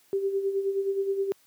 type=tone with tremolo; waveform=sine; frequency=392.3 Hz; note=G4; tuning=1 cent sharp; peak=-22 dBFS; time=0.13-1.32 s; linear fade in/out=0 ms; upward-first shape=sine; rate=9.5 Hz; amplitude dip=60%; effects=white hiss -62 dBFS RMS until 1.46 s + high-pass 100 Hz 12 dB/octave